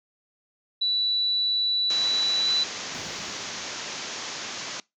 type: tone with pitch glide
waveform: sine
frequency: 3951 to 3976 Hz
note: B7 to B7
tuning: 0 to +11 cents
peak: -21 dBFS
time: 0.81-2.64 s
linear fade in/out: 10 ms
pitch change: +11 cents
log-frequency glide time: 2.41-2.5 s
type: low-pass noise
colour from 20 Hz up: white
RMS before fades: -35 dBFS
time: 1.9-4.8 s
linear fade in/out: 2 ms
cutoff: 6900 Hz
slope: 96 dB/octave
type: noise with exponential decay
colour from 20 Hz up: brown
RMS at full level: -33 dBFS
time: 2.94-4.51 s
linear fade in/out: 5 ms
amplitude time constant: 340 ms
effects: noise-tail reverb RT60 0.2 s tail -23 dB re dry + high-pass 150 Hz 12 dB/octave